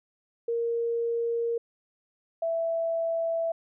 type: tone pair in turn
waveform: sine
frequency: 466.2 / 662 Hz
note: A#4 / E5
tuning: 0 / +7 cents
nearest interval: tritone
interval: 607 cents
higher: second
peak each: -25 dBFS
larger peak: neither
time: 0.48-1.58 / 2.42-3.52 s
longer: neither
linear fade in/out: 5 ms
effects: none